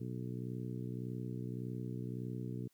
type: harmonic tone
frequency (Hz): 61.74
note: B1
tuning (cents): 0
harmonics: 2 / 3 / 4 / 5 / 6 / 7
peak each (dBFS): -41 / -45 / -47 / -49 / -51 / -52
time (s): 0-2.68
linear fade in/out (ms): 10
effects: white hiss -75 dBFS RMS until 2.73 s